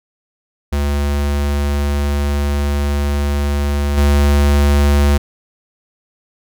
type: tone with level steps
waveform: square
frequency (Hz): 71.8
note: D2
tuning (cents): -39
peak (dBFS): -15 / -10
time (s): 0.72-5.18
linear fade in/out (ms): 10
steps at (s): 3.97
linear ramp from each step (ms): 10
effects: none